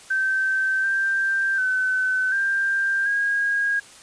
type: tone with pitch steps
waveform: sine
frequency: 1549 / 1576 / 1518 / 1587 / 1634 Hz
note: G6 / G6 / F#6 / G6 / G#6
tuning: -21 / +9 / +44 / +21 / -29 cents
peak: -19 dBFS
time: 0.1-3.8 s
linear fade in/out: 10 ms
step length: 740 ms
effects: white hiss -46 dBFS RMS until 4.02 s + resampled to 22050 Hz